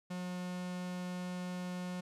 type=tone; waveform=45% pulse; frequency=180.3 Hz; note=F#3; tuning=45 cents flat; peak=-38 dBFS; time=0.1-2.01 s; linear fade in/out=10 ms; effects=low-pass 10000 Hz 12 dB/octave